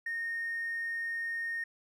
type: tone with hard clipping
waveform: sine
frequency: 1845 Hz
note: A#6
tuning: 18 cents flat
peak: -33 dBFS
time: 0.06-1.64 s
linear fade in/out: 5 ms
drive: 1 dB
effects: none